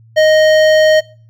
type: tone with hard clipping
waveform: sine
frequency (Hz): 622.3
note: D#5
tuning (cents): 0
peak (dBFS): -8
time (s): 0.16-1.01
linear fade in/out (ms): 20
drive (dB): 14
effects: noise-tail reverb RT60 0.4 s tail -22 dB re dry + added 113 Hz sine -41 dBFS peak until 1.29 s